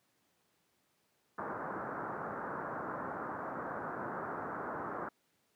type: low-pass noise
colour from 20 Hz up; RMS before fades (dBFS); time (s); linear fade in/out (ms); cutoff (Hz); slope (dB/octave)
white; -40; 1.38-5.09; 5; 1500; 48
effects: pink hiss -75 dBFS RMS until 5.55 s + high-pass 150 Hz 12 dB/octave